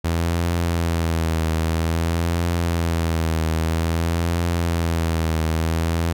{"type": "tone with vibrato", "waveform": "sawtooth", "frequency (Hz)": 82.9, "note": "E2", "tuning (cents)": 10, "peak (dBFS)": -15, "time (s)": [0.04, 6.13], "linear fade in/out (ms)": 10, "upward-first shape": "triangle", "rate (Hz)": 0.51, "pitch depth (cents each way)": 62, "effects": []}